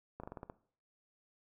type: slowing click train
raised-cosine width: 1 ms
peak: -30 dBFS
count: 7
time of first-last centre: 0.2-0.499 s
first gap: 35 ms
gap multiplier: 1.14
effects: noise-tail reverb RT60 0.5 s tail -18 dB re dry